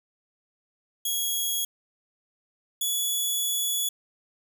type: tone pair in turn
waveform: 10% pulse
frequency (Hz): 3322 / 3408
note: G#7 / G#7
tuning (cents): 0 / +44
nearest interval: unison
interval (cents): 44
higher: second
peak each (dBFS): -17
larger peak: neither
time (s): 1.05-1.65 / 2.81-3.89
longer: second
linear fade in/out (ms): 5
effects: none

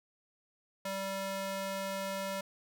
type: tone with high-pass filter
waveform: square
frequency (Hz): 194.4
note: G3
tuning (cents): -14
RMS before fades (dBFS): -37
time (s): 0.85-2.41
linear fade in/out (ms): 5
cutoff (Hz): 440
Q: 1
effects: none

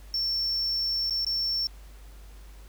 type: tone with dropouts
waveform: triangle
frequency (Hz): 5430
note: F8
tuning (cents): -50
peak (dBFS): -24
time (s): 0.14-1.67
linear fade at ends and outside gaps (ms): 1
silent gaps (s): 1.098-1.107 / 1.248-1.266
effects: added 50 Hz sine -44 dBFS peak until 2.68 s + pink hiss -56 dBFS RMS until 2.68 s

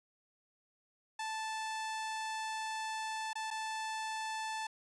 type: tone with dropouts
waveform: sawtooth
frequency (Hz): 878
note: A5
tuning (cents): -4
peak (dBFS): -33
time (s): 1.19-4.67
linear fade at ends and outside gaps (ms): 5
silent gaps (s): 3.332-3.354 / 3.505-3.51
effects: resampled to 22050 Hz

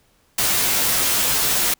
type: noise with comb filter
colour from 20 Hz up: white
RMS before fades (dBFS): -19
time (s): 0.38-1.74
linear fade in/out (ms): 5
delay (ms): 13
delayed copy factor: -0.75
effects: pink hiss -60 dBFS RMS until 1.79 s

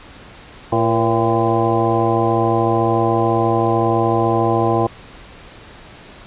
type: harmonic tone with a mistuned harmonic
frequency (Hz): 113.8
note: A#2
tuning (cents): -41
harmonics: 1 / 2 / 3 / 4 / 5 / 6 / 7 / 9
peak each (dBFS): -21 / -25 / -19 / -22 / -25 / -22 / -21 / -23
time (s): 0.72-4.87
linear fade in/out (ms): 5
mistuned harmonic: 4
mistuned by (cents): +67
effects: pink hiss -40 dBFS RMS until 6.26 s + resampled to 8000 Hz

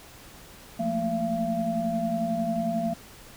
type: tone cluster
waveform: sine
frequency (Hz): 173.7 / 217.2 / 228.3 / 679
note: F3 / A3 / A#3 / F5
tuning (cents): -9 / -22 / -36 / -49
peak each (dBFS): -33 / -33 / -29 / -28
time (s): 0.79-2.94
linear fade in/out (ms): 10
effects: pink hiss -48 dBFS RMS until 3.36 s

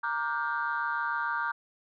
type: chord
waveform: sine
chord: G minor seventh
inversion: first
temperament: equal with one note detuned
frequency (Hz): 932.3 / 1174.7 / 1421.3 / 1568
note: Bb5 / D6 / F6 / G6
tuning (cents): 0 / 0 / +30 / 0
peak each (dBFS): -33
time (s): 0.03-1.52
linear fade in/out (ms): 10
effects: tanh soft clip ceiling -20 dBFS

